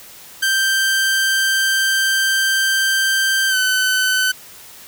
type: tone with pitch glide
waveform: sawtooth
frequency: 1568 to 1515.5 Hz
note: G6 to F#6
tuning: 0 to +41 cents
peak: -11 dBFS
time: 0.42-4.32 s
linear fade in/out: 10 ms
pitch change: -59 cents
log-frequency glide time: 3.49-3.56 s
effects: white hiss -40 dBFS RMS until 4.87 s